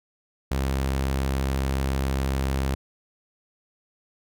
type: tone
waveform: sawtooth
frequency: 67.1 Hz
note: C2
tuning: 44 cents sharp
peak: -19 dBFS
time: 0.51-2.75 s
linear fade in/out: 5 ms
effects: none